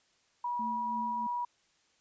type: tone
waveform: sine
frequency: 968 Hz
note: B5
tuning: 35 cents flat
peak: -31 dBFS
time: 0.44-1.45 s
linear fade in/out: 5 ms
type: tone with tremolo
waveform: sine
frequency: 223 Hz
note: A3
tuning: 23 cents sharp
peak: -37 dBFS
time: 0.59-1.27 s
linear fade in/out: 5 ms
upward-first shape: triangle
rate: 3.1 Hz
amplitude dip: 60%
effects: white hiss -70 dBFS RMS until 2 s + resampled to 16000 Hz